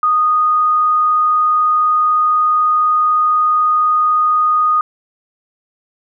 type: tone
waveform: sine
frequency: 1237 Hz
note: D#6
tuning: 10 cents flat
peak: -10 dBFS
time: 0.03-4.81 s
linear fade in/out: 2 ms
effects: none